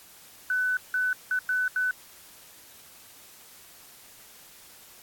sine tone bursts at uneven times, 1500 Hz, F#6, 23 cents sharp, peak -23 dBFS, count 5, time 0.5-0.77 / 0.94-1.13 / 1.31-1.39 / 1.49-1.68 / 1.76-1.91 s, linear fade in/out 2 ms, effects white hiss -51 dBFS RMS until 5.02 s + AAC 64 kbps

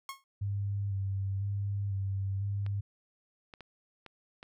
sawtooth tone with exponential decay, 1087 Hz, C#6, 34 cents flat, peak -31 dBFS, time 0.09-0.24 s, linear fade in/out 1 ms, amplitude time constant 31 ms
sine tone with vibrato, 98.9 Hz, G2, 16 cents sharp, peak -30 dBFS, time 0.41-2.81 s, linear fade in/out 10 ms, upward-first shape square, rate 1 Hz, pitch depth 25 cents each way
clicks, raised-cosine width 0.3 ms, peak -31 dBFS, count 5, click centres 2.664 / 3.538 / 3.607 / 4.063 / 4.429 s
effects none

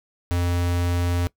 square tone, 87.6 Hz, F2, 6 cents sharp, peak -21 dBFS, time 0.31-1.27 s, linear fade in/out 0 ms, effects noise-tail reverb RT60 0.1 s tail -20 dB re dry

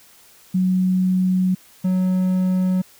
sine / triangle tone pair in turn, 185 / 185 Hz, F#3 / F#3, 0 / 0 cents, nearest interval unison, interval 0 cents, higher neither, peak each -15 / -14 dBFS, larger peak second, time 0.54-1.55 / 1.84-2.82 s, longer first, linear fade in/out 10 ms, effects white hiss -50 dBFS RMS until 2.99 s

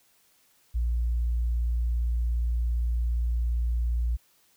sine tone, 58.7 Hz, A#1, 13 cents sharp, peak -22 dBFS, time 0.74-4.17 s, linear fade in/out 20 ms, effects tanh soft clip ceiling -20 dBFS + white hiss -64 dBFS RMS until 4.56 s

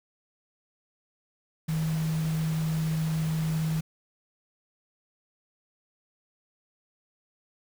sine tone in noise, 158.9 Hz, D#3, 37 cents sharp, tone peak -25 dBFS, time 1.68-3.81 s, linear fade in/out 10 ms, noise pink, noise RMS -41 dBFS, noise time 1.68-3.81 s, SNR +13 dB, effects none

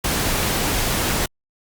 pink noise, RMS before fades -21 dBFS, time 0.04-1.26 s, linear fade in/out 5 ms, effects Opus 48 kbps

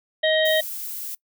harmonic tone, 629 Hz, D#5, 19 cents sharp, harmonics 1 / 3 / 5 / 6, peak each -19 / -24 / -26 / -27 dBFS, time 0.23-0.61 s, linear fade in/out 10 ms
violet noise, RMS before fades -32 dBFS, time 0.45-1.15 s, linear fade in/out 5 ms
effects noise-tail reverb RT60 0.1 s tail -24 dB re dry

